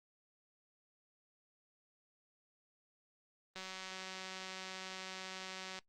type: click train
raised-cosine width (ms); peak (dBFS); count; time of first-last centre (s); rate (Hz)
0.2; -28; 420; 3.56-5.789; 188
effects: noise-tail reverb RT60 0.1 s tail -20 dB re dry + Opus 24 kbps